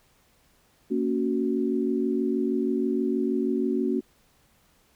sine chord, F# major, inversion first, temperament just, 231.2 / 277.5 / 370 Hz, A#3 / C#4 / F#4, -14 / +2 / 0 cents, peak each -27 dBFS, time 0.9-4.01 s, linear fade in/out 20 ms, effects pink hiss -63 dBFS RMS until 4.95 s

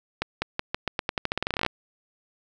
accelerating click train, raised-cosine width 0.3 ms, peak -9 dBFS, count 21, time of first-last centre 0.22-1.664 s, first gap 200 ms, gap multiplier 0.87, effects none

